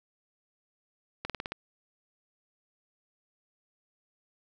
slowing click train, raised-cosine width 0.3 ms, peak -18 dBFS, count 6, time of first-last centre 1.25-1.52 s, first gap 47 ms, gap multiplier 1.07, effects none

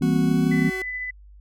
sine chord, C dominant seventh, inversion first, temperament just, 163.52 / 196.22 / 235.5 / 261.6 Hz, E3 / G3 / Bb3 / C4, -14 / +2 / +18 / 0 cents, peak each -22 / -25 / -23 / -22 dBFS, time 0.01-0.7 s, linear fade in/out 10 ms
40% pulse tone with pitch glide, 368.5 to 376.2 Hz, F#4 to F#4, -7 to +29 cents, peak -29 dBFS, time 0.02-0.82 s, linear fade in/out 2 ms, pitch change +36 cents, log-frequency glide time 0.19-0.65 s
sine tone with tremolo, 2000 Hz, B6, 21 cents sharp, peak -26 dBFS, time 0.51-1.11 s, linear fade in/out 10 ms, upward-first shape triangle, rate 14 Hz, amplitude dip 30%
effects added 50 Hz sine -44 dBFS peak until 1.4 s

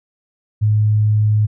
sine tone, 106.5 Hz, G#2, 44 cents sharp, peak -11 dBFS, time 0.61-1.47 s, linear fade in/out 20 ms, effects none

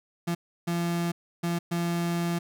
35% pulse tone bursts at uneven times, 171.1 Hz, F3, 35 cents flat, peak -24 dBFS, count 4, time 0.27-0.35 / 0.67-1.12 / 1.43-1.59 / 1.71-2.39 s, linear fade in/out 10 ms, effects none

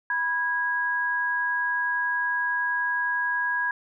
sine tone pair together, 980 / 1648.2 Hz, B5 / G#6, -14 / -14 cents, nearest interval major sixth, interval 900 cents, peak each -29 / -24 dBFS, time 0.1-3.71 s, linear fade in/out 2 ms, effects none

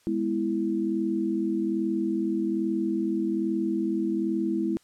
sine chord, E major, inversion first, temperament just, 206 / 247.2 / 329.6 Hz, G#3 / B3 / E4, -14 / +2 / 0 cents, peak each -29 / -32 / -26 dBFS, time 0.07-4.77 s, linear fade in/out 0 ms, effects white hiss -63 dBFS RMS until 4.83 s + low-pass 10000 Hz 12 dB/octave

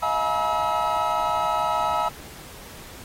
triangle tone cluster, 637 / 704 / 849 / 961 / 1296 Hz, D#5 / F5 / G#5 / B5 / E6, +41 / +14 / +38 / -48 / -30 cents, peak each -28 / -28 / -25 / -25 / -24 dBFS, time 0.02-2.09 s, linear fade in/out 10 ms, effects pink hiss -43 dBFS RMS until 3.04 s + AAC 48 kbps

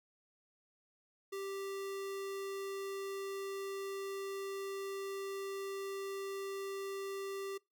square tone, 392 Hz, G4, in tune, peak -40 dBFS, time 1.32-7.58 s, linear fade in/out 10 ms, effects noise-tail reverb RT60 0.2 s tail -23 dB re dry

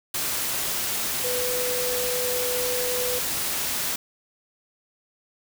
sine tone in noise, 497.1 Hz, B4, 11 cents sharp, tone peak -27 dBFS, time 1.24-3.19 s, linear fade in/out 5 ms, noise white, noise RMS -27 dBFS, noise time 0.14-3.96 s, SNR -3 dB, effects none

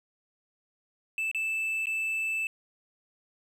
triangle tone with dropouts, 2637 Hz, E7, in tune, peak -26 dBFS, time 1.18-2.47 s, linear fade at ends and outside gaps 1 ms, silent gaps 1.314-1.347 / 1.857-1.869 s, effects none

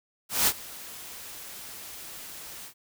white noise with ADSR envelope, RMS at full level -21 dBFS, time 0.29-2.74 s, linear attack 180 ms, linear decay 56 ms, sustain -21 dB, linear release 86 ms, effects none

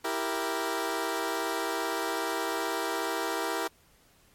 15% pulse chord, E diminished, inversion none, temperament equal, 329.6 / 392 / 466.2 Hz, E4 / G4 / Bb4, 0 / 0 / 0 cents, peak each -27 dBFS, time 0.04-3.68 s, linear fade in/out 10 ms, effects pink hiss -62 dBFS RMS until 4.34 s + MP3 64 kbps

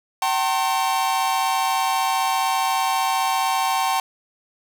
45% pulse tone cluster, 768 / 903 / 1072 Hz, G5 / A5 / C6, -36 / +45 / +42 cents, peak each -22 / -24 / -25 dBFS, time 0.22-4 s, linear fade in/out 2 ms, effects none

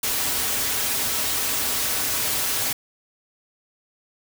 white noise with comb filter, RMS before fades -24 dBFS, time 0.03-2.73 s, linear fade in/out 5 ms, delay 5.7 ms, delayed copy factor -0.55, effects none

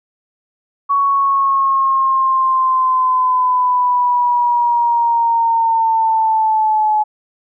sine linear sweep, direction down, 1120 to 850 Hz, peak -11 dBFS, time 0.89-7.04 s, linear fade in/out 20 ms, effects none

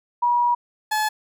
sine / 30% pulse tone pair in turn, 963 / 857.9 Hz, B5 / A5, -44 / -44 cents, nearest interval major second, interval 200 cents, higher first, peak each -16 / -17 dBFS, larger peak first, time 0.22-0.55 / 0.91-1.09 s, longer first, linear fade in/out 10 ms, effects none

